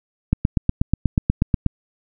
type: click train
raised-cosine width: 5 ms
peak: -3 dBFS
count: 12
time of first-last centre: 0.33-1.663 s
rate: 8.25 Hz
effects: none